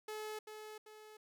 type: tone with echo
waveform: sawtooth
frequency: 429.1 Hz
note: A4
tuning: 43 cents flat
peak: -38 dBFS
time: 0.08-0.39 s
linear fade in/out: 5 ms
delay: 390 ms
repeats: 2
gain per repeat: -6 dB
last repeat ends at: 1.17 s
effects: none